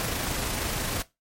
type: noise with amplitude modulation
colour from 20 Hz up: pink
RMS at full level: -28 dBFS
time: 0-1.02 s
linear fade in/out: 0 ms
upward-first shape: sine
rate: 26.2 Hz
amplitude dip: 30%
effects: noise-tail reverb RT60 0.2 s tail -17 dB re dry + MP3 64 kbps